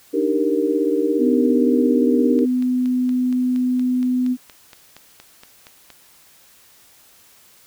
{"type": "chord", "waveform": "sine", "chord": "Eb major seventh", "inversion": "third", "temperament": "equal", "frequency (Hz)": [293.7, 311.1, 392, 466.2], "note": ["D4", "Eb4", "G4", "Bb4"], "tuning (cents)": [0, 0, 0, 0], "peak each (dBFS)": [-22, -22, -22, -21], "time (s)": [0.13, 2.46], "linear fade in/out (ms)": 20}
{"type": "tone", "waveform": "sine", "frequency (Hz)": 251.6, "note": "B3", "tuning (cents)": 32, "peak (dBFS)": -16, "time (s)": [1.18, 4.37], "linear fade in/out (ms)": 50}
{"type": "click train", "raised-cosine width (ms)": 0.2, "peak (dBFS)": -23, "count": 16, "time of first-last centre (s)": [2.39, 5.903], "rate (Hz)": 4.27}
{"effects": ["white hiss -51 dBFS RMS until 7.66 s"]}